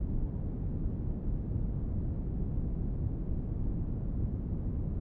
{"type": "low-pass noise", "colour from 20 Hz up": "pink", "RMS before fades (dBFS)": -33, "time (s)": [0, 5], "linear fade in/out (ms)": 10, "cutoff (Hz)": 200, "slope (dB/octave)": 12, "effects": []}